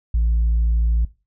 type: tone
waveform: sine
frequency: 56.7 Hz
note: A#1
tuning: 47 cents flat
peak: -13 dBFS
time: 0.14-1.05 s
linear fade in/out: 5 ms
effects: noise-tail reverb RT60 0.3 s tail -20 dB re dry + tanh soft clip ceiling -13 dBFS